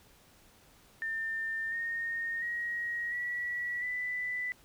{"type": "tone with pitch steps", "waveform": "sine", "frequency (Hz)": [1800, 1845.3, 1891.7, 1939.2, 1988], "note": ["A6", "A#6", "A#6", "B6", "B6"], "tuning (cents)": [39, -18, 25, -32, 11], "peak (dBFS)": -32, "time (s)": [1.02, 4.52], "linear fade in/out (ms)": 0, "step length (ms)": 700, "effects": ["pink hiss -61 dBFS RMS until 4.64 s"]}